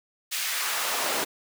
pink noise with high-pass filter sweep, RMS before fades -28 dBFS, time 0.31-1.25 s, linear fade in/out 20 ms, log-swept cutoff 2600 to 370 Hz, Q 0.93, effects none

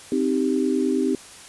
sine chord, C minor, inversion none, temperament equal, 261.6 / 311.1 / 392 Hz, C4 / Eb4 / G4, 0 / 0 / 0 cents, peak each -22 / -24 / -24 dBFS, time 0.12-1.15 s, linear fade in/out 2 ms, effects white hiss -43 dBFS RMS until 1.48 s + resampled to 24000 Hz

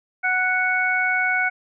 harmonic tone, 740 Hz, F#5, in tune, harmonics 1 / 2 / 3, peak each -26 / -21 / -22 dBFS, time 0.23-1.5 s, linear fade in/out 20 ms, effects none

